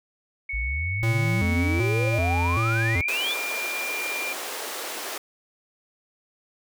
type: tone with pitch glide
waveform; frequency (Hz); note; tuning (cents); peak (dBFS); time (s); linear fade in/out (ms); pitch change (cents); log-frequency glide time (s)
sine; 2217 to 2390; C#7 to D7; 0 to +30; -28; 0.49-4.33; 5; +130; 1.55-1.95
type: exponential sweep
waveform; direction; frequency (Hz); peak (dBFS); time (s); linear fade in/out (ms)
sine; up; 51.91 to 3600; -26; 0.53-3.34; 10
type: tone with vibrato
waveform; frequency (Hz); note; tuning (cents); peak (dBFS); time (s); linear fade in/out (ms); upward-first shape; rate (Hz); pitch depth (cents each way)
square; 98.9; G2; +16; -23; 1.03-3.01; 0; square; 1.3; 230
type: high-pass noise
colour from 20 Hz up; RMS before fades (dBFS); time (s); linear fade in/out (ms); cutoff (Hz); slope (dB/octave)
pink; -33; 3.08-5.18; 5; 370; 24
effects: none